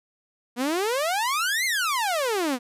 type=exponential two-way sweep; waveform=sawtooth; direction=up then down; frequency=233.1 to 2167 to 233.1 Hz; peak=-19 dBFS; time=0.56-2.59 s; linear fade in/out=50 ms; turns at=1.65 s; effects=resampled to 32000 Hz